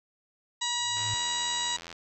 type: harmonic tone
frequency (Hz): 962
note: B5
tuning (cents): -46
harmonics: 1 / 2 / 3 / 4 / 5 / 6 / 7 / 8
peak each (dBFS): -35 / -37 / -38 / -31 / -42 / -42 / -38 / -37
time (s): 0.61-1.77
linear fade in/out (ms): 10
type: tone with exponential growth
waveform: sine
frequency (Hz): 107.6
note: A2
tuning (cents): -38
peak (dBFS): -31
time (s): 0.68-1.14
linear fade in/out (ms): 0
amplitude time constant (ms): 100
type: click train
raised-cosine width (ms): 0.2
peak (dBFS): -24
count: 82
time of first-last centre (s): 0.97-1.927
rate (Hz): 84.6
effects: none